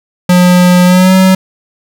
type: tone with pitch glide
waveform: square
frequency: 179.3 to 188 Hz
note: F3 to F#3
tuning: +46 to +28 cents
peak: -4 dBFS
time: 0.29-1.35 s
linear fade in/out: 5 ms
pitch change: +82 cents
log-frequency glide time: 0.85-1.14 s
effects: none